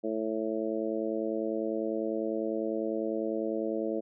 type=harmonic tone; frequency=110 Hz; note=A2; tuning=in tune; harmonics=2 / 3 / 4 / 5 / 6; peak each=-37 / -33 / -35 / -35 / -39 dBFS; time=0.03-4.01 s; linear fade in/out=20 ms; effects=none